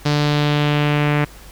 sawtooth tone with low-pass filter sweep, 147.5 Hz, D3, 8 cents sharp, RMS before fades -17 dBFS, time 0.05-1.25 s, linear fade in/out 10 ms, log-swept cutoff 4800 to 2200 Hz, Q 2.2, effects added 50 Hz sine -40 dBFS peak until 1.51 s + pink hiss -43 dBFS RMS until 1.51 s

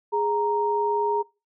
sine tone pair together, 414.8 / 932.3 Hz, G#4 / A#5, -2 / 0 cents, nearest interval octave + major second, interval 1402 cents, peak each -24 / -23 dBFS, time 0.12-1.23 s, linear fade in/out 20 ms, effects noise-tail reverb RT60 0.3 s tail -25 dB re dry

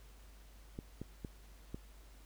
clicks, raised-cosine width 3 ms, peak -29 dBFS, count 4, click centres 0.789 / 1.016 / 1.248 / 1.745 s, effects added 50 Hz sine -55 dBFS peak until 2.25 s + pink hiss -64 dBFS RMS until 2.25 s

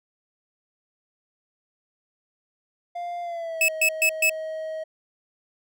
triangle tone with pitch glide, 698.5 to 633.2 Hz, F5 to D#5, 0 to +30 cents, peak -27 dBFS, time 2.95-4.84 s, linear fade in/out 10 ms, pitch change -170 cents, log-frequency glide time 3.22-3.69 s
45% pulse tone bursts, 2600 Hz, E7, 24 cents flat, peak -17 dBFS, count 4, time 3.61-4.296 s, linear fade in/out 2 ms, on 74 ms, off 130 ms
effects none

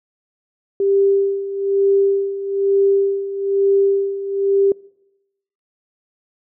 sine tone with tremolo, 394.9 Hz, G4, 13 cents sharp, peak -11 dBFS, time 0.8-4.72 s, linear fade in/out 2 ms, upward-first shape sine, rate 1.1 Hz, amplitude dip 75%, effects noise-tail reverb RT60 0.9 s tail -25 dB re dry

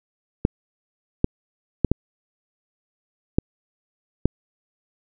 clicks, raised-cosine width 3 ms, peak -3 dBFS, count 6, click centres 0.451 / 1.244 / 1.847 / 1.916 / 3.385 / 4.256 s, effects none

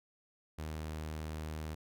sawtooth tone, 77.78 Hz, D#2, in tune, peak -35 dBFS, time 0.58-1.75 s, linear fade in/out 10 ms, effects none

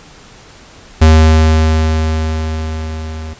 square tone with level ramp, 79 Hz, D#2, 27 cents sharp, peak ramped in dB -3 to -24 dBFS, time 1.01-3.34 s, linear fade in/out 10 ms, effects pink hiss -39 dBFS RMS until 3.39 s + resampled to 16000 Hz

